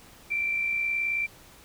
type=tone with amplitude modulation; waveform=sine; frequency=2349 Hz; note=D7; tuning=in tune; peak=-23 dBFS; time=0.3-1.27 s; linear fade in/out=20 ms; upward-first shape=sine; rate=58.9 Hz; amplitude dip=40%; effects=pink hiss -52 dBFS RMS until 1.64 s